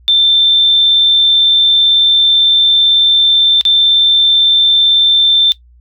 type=tone with dropouts; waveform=sine; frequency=3561 Hz; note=A7; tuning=20 cents sharp; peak=-6 dBFS; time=0.08-5.52 s; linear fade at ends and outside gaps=0 ms; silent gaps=3.611-3.652 s; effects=noise-tail reverb RT60 0.1 s tail -17 dB re dry + added 60 Hz sine -41 dBFS peak until 5.8 s